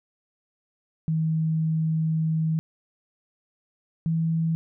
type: tone pair in turn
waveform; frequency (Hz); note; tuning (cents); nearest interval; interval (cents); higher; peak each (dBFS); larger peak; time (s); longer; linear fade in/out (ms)
sine; 159.5 / 163.04; D#3 / E3; +43 / -19; unison; 38; second; -21; neither; 1.08-2.59 / 4.06-4.55; first; 0
effects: none